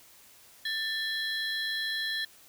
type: tone cluster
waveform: triangle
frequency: 1776 / 3323 / 4070 Hz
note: A6 / G#7 / C8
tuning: +16 / 0 / -49 cents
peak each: -31 / -34 / -34 dBFS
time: 0.65-2.25 s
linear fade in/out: 5 ms
effects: white hiss -56 dBFS RMS until 2.48 s